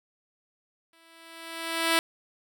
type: tone with exponential growth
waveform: 5% pulse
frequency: 329.6 Hz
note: E4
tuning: in tune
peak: -8 dBFS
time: 0.93-1.99 s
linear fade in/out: 1 ms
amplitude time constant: 230 ms
effects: none